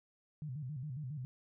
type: tone with vibrato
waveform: sine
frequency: 138.59 Hz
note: C#3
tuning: in tune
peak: -39 dBFS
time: 0.42-1.25 s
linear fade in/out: 0 ms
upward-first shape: square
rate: 7.3 Hz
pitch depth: 160 cents each way
effects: none